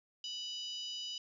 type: harmonic tone with a mistuned harmonic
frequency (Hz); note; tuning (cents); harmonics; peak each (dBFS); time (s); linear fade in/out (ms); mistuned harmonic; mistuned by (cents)
987; B5; -1; 3 / 4 / 5 / 6 / 7; -41 / -51 / -45 / -53 / -57; 0.24-1.18; 2; 4; -59
effects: none